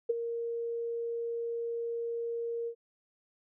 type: tone with ADSR envelope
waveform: sine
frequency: 466.2 Hz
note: A#4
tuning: in tune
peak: -22 dBFS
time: 0.09-2.75 s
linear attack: 11 ms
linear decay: 19 ms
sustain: -10 dB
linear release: 78 ms
effects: none